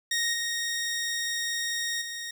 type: tone with level steps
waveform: 15% pulse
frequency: 1864.7 Hz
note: A#6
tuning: in tune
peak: -19 / -22 / -28 dBFS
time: 0.11-2.31 s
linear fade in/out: 5 ms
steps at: 0.33 / 2.01 s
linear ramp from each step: 10 ms
effects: none